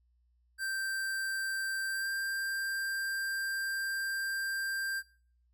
square tone with pitch glide, 1568 to 1582.6 Hz, G6 to G6, 0 to +16 cents, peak -33 dBFS, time 0.58-5.03 s, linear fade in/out 50 ms, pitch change +16 cents, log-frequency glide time 1.87-2.09 s, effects noise-tail reverb RT60 0.5 s tail -22 dB re dry + added 60 Hz sine -67 dBFS peak until 5.53 s

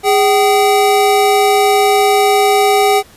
square tone pair together, 411.1 / 768 Hz, G#4 / G5, -18 / -36 cents, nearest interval major seventh, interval 1082 cents, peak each -12 dBFS, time 0.03-3.03 s, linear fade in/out 50 ms, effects pink hiss -43 dBFS RMS until 3.16 s + resampled to 32000 Hz

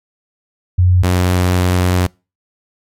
sine / sawtooth tone pair in turn, 90.5 / 90.5 Hz, F#2 / F#2, -38 / -38 cents, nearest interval unison, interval 0 cents, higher neither, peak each -7 dBFS, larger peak neither, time 0.78-1.03 / 1.03-2.07 s, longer second, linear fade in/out 10 ms, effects noise-tail reverb RT60 0.3 s tail -26 dB re dry + MP3 64 kbps

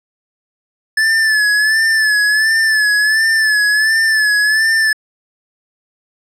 square tone with vibrato, 1736 Hz, A6, 24 cents flat, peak -11 dBFS, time 0.97-4.93 s, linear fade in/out 5 ms, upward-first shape sine, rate 1.4 Hz, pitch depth 58 cents each way, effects low-pass 9000 Hz 12 dB/octave

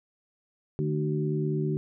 harmonic tone with a mistuned harmonic, 75.5 Hz, D2, 48 cents sharp, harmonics 2 / 3 / 4 / 5, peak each -27 / -35 / -35 / -31 dBFS, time 0.79-1.77 s, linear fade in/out 0 ms, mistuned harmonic 3, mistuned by -46 cents, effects none

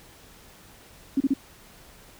sine tone bursts, 271.9 Hz, C#4, 33 cents flat, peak -18 dBFS, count 3, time 1.17-1.338 s, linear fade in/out 5 ms, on 34 ms, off 33 ms, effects pink hiss -51 dBFS RMS until 2.19 s

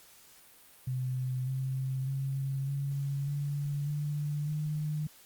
sine tone with pitch steps, 128.4 / 132.01 / 135.72 / 139.54 / 143.46 / 147.49 / 151.64 Hz, C3 / C3 / C#3 / C#3 / D3 / D3 / D#3, -32 / +16 / -36 / +12 / -40 / +8 / -44 cents, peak -30 dBFS, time 0.87-5.07 s, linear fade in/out 5 ms, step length 600 ms, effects white hiss -57 dBFS RMS until 5.25 s + Opus 48 kbps

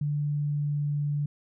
sine tone with pitch glide, 146.83 to 145.9 Hz, D3 to D3, 0 to -11 cents, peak -25 dBFS, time 0.01-1.26 s, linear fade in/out 5 ms, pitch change -11 cents, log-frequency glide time 0.17-0.95 s, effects none

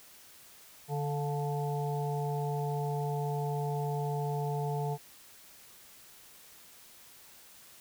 harmonic tone with a mistuned harmonic, 146 Hz, D3, 10 cents flat, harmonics 1 / 3 / 5 / 6, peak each -32 / -37 / -39 / -40 dBFS, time 0.88-4.98 s, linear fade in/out 50 ms, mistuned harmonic 5, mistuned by -49 cents, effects white hiss -55 dBFS RMS until 7.8 s

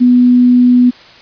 sine tone, 246.9 Hz, B3, in tune, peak -4 dBFS, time 0-0.91 s, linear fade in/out 20 ms, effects white hiss -38 dBFS RMS until 1.21 s + resampled to 11025 Hz

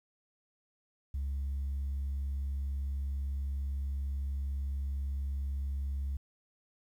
sine tone, 68.9 Hz, C#2, 10 cents flat, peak -30 dBFS, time 1.14-6.17 s, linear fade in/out 5 ms, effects tanh soft clip ceiling -30 dBFS + 11-bit

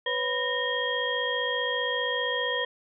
sine tone cluster, 496.8 / 552 / 992 / 1847 / 3240 Hz, B4 / C#5 / B5 / A#6 / G#7, +10 / -7 / +7 / -16 / -43 cents, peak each -31 / -36 / -34 / -30 / -31 dBFS, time 0.06-2.65 s, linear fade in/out 5 ms, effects none

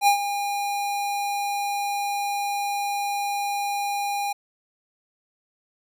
square tone with ADSR envelope, 810 Hz, G#5, 43 cents flat, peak -14 dBFS, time 0.01-4.33 s, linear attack 62 ms, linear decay 99 ms, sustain -11 dB, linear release 9 ms, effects none

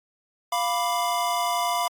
square chord, B diminished, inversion second, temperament equal, 698.5 / 987.8 / 1174.7 Hz, F5 / B5 / D6, 0 / 0 / 0 cents, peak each -27 / -27 / -31 dBFS, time 0.52-1.88 s, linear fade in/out 5 ms, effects AAC 64 kbps

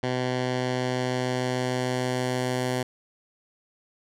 10% pulse tone with low-pass filter sweep, 126.6 Hz, B2, 43 cents sharp, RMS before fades -27 dBFS, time 0.03-2.83 s, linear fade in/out 5 ms, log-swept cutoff 4600 to 11000 Hz, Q 0.82, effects none

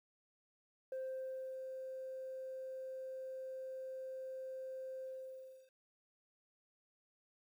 sine tone with ADSR envelope, 523 Hz, C5, 1 cent flat, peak -37 dBFS, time 0.92-5.71 s, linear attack 3 ms, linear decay 630 ms, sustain -5 dB, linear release 670 ms, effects tanh soft clip ceiling -38 dBFS + 12-bit

